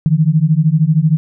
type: beating tone pair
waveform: sine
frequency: 150.5 / 163.5 Hz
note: D3 / E3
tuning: +43 / -14 cents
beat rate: 13 Hz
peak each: -12 dBFS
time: 0.06-1.17 s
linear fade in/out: 0 ms
effects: none